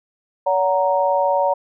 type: chord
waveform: sine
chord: F# major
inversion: second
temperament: equal with one note detuned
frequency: 568 / 740 / 932.3 Hz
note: C#5 / F#5 / A#5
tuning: +42 / 0 / 0 cents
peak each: -18 / -22 / -19 dBFS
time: 0.46-1.54 s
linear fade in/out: 10 ms
effects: none